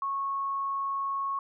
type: tone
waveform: sine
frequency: 1100 Hz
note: C#6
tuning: 14 cents flat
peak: -28 dBFS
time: 0.02-1.39 s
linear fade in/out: 2 ms
effects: none